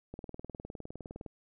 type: click train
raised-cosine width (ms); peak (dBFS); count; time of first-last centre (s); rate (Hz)
2; -29; 23; 0.14-1.262; 19.6
effects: none